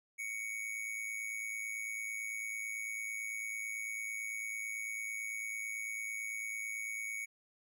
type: tone with amplitude modulation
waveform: square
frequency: 2230 Hz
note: C#7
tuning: 10 cents sharp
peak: -36 dBFS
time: 0.18-7.26 s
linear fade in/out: 20 ms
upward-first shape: sine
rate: 109 Hz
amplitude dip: 60%
effects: none